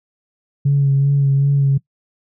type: tone with vibrato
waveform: sine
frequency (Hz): 139.4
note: C#3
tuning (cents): +10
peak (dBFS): -10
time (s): 0.65-1.78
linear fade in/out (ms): 10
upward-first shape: sine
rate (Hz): 2.6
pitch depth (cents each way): 24
effects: noise-tail reverb RT60 0.1 s tail -21 dB re dry + tanh soft clip ceiling -7 dBFS